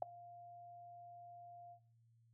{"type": "tone with ADSR envelope", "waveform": "sine", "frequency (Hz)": 698.5, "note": "F5", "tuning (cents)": 0, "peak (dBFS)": -29, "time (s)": [0.02, 1.8], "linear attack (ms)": 4, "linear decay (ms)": 4, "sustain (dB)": -24, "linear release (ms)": 85, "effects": ["noise-tail reverb RT60 0.5 s tail -20 dB re dry", "added 115 Hz sine -68 dBFS peak until 2.33 s"]}